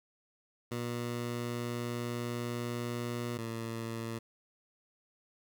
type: tone pair in turn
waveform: 15% pulse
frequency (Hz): 120 / 114.27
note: B2 / A#2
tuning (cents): -49 / -34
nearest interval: minor second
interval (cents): 85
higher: first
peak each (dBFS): -28 / -30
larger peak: first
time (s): 0.71-3.38 / 3.38-4.19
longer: first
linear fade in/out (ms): 10
effects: 11-bit